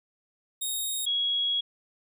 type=tone pair in turn; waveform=10% pulse / sine; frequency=3729 / 3322 Hz; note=A#7 / G#7; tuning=0 / 0 cents; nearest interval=major second; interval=200 cents; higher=first; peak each=-21 / -24 dBFS; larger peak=first; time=0.61-1.06 / 1.06-1.61 s; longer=second; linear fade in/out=10 ms; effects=none